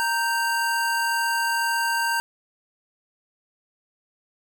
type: tone pair together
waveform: square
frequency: 930 / 1564 Hz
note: A#5 / G6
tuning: -4 / -4 cents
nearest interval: major sixth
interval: 900 cents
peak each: -25 dBFS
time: 0-2.2 s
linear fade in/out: 0 ms
effects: none